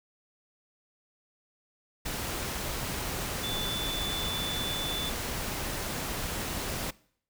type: tone in noise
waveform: sine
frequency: 3493 Hz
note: A7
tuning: 13 cents flat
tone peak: -33 dBFS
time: 3.43-5.1 s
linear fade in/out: 10 ms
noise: pink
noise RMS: -34 dBFS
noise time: 2.05-6.91 s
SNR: -2 dB
effects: noise-tail reverb RT60 0.6 s tail -22 dB re dry